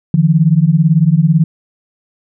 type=beating tone pair; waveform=sine; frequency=151.7 / 169.7 Hz; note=D#3 / F3; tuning=-44 / -49 cents; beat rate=18 Hz; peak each=-10 dBFS; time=0.14-1.44 s; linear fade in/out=2 ms; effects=none